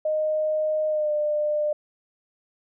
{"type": "tone with pitch glide", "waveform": "sine", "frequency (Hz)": [618, 599.4], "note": ["D#5", "D5"], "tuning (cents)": [-12, 35], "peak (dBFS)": -21, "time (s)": [0.05, 1.73], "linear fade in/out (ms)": 5, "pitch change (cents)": -53, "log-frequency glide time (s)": [0.88, 1.12], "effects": []}